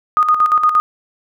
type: tone with tremolo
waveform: sine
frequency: 1236 Hz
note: D#6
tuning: 12 cents flat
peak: -8 dBFS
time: 0.17-0.8 s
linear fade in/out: 0 ms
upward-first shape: square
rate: 8.6 Hz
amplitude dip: 60%
effects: none